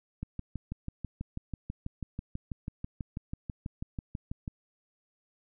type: click train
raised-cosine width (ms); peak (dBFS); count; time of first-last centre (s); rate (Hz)
5; -23; 27; 0.23-4.478; 6.12
effects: none